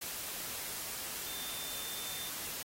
sine tone in noise, 3578 Hz, A7, 28 cents sharp, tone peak -45 dBFS, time 1.26-2.3 s, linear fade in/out 10 ms, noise white, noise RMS -41 dBFS, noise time 0.01-2.63 s, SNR -7 dB, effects AAC 48 kbps

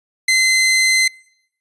sawtooth tone, 2060 Hz, C7, 28 cents flat, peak -8 dBFS, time 0.28-1.08 s, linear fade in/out 5 ms, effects noise-tail reverb RT60 0.8 s tail -26 dB re dry + resampled to 22050 Hz

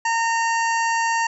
harmonic tone with a mistuned harmonic, 917 Hz, A#5, 29 cents flat, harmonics 1 / 2 / 3 / 5 / 6 / 7 / 8, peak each -20 / -24 / -30 / -35 / -35 / -37 / -36 dBFS, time 0.05-1.27 s, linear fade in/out 5 ms, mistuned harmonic 6, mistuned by +71 cents, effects none

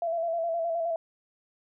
sine tone with vibrato, 670 Hz, E5, 28 cents sharp, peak -26 dBFS, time 0.02-0.96 s, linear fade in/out 2 ms, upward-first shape square, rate 9.6 Hz, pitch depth 36 cents each way, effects none

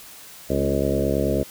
harmonic tone with a mistuned harmonic, 69.3 Hz, C#2, in tune, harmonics 1 / 2 / 3 / 4 / 5 / 6 / 7 / 8 / 9, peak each -28 / -28 / -28 / -28 / -28 / -28 / -28 / -28 / -28 dBFS, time 0.49-1.44 s, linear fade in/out 20 ms, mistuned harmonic 4, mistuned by -19 cents, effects white hiss -43 dBFS RMS until 1.5 s

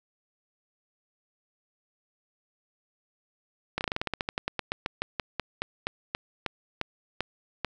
slowing click train, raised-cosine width 0.3 ms, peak -12 dBFS, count 26, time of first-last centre 3.78-7.647 s, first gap 29 ms, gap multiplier 1.12, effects none

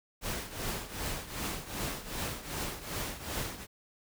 pink noise with tremolo, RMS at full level -34 dBFS, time 0.21-3.67 s, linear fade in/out 50 ms, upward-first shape triangle, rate 2.6 Hz, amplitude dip 80%, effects none

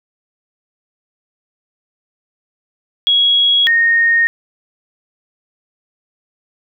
sine tone pair in turn, 3322 / 1850.5 Hz, G#7 / A#6, 0 / -13 cents, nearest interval minor seventh, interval 1013 cents, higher first, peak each -9 dBFS, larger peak neither, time 3.07-3.67 / 3.67-4.27 s, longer neither, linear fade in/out 0 ms, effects none

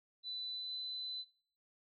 sine tone with pitch glide, 3991 to 4016 Hz, B7 to B7, +17 to +28 cents, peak -40 dBFS, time 0.23-1.25 s, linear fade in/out 50 ms, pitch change +11 cents, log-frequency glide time 0.52-0.74 s, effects noise-tail reverb RT60 0.5 s tail -19 dB re dry

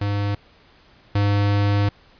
square tone pair in turn, 101.7 / 101.7 Hz, G#2 / G#2, -36 / -36 cents, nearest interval unison, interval 0 cents, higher neither, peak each -21 / -17 dBFS, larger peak second, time 0.01-0.35 / 1.15-1.89 s, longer second, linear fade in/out 5 ms, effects pink hiss -53 dBFS RMS until 2.19 s + resampled to 11025 Hz

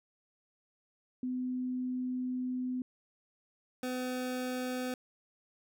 sine / 25% pulse tone pair in turn, 252.9 / 252.9 Hz, B3 / B3, +41 / +41 cents, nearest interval unison, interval 0 cents, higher neither, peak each -32 / -30 dBFS, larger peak second, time 1.23-2.82 / 3.83-4.94 s, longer first, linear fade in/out 2 ms, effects none

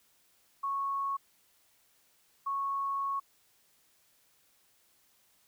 sine tone bursts at uneven times, 1104 Hz, C#6, 7 cents flat, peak -30 dBFS, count 2, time 0.63-1.17 / 2.46-3.2 s, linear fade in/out 10 ms, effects white hiss -68 dBFS RMS until 5.47 s

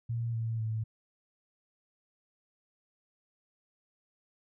sine tone with pitch steps, 116.54 / 113.48 / 110.51 Hz, A#2 / A#2 / A2, 0 / -46 / +8 cents, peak -30 dBFS, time 0.09-0.84 s, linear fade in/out 10 ms, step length 250 ms, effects none

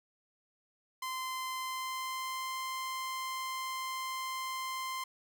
sawtooth tone with pitch glide, 1036 to 1044.4 Hz, C6 to C6, -17 to -3 cents, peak -32 dBFS, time 1.02-5.04 s, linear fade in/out 5 ms, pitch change +14 cents, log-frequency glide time 1.6-2.57 s, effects none

